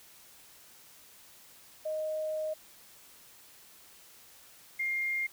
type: tone pair in turn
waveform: sine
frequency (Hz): 622.3 / 2119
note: D#5 / C7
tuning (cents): 0 / +21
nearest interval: octave + major sixth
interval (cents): 2121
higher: second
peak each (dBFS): -31 / -29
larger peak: second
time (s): 1.85-2.54 / 4.79-5.27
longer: first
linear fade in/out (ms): 10
effects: white hiss -56 dBFS RMS until 5.32 s